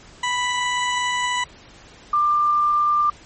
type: tone pair in turn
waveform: 20% pulse / sine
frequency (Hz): 987.8 / 1190.3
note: B5 / D6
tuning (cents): 0 / +23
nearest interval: minor third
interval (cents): 323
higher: second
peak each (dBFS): -15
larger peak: neither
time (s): 0.23-1.44 / 2.13-3.1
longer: first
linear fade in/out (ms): 5
effects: pink hiss -46 dBFS RMS until 3.25 s + MP3 32 kbps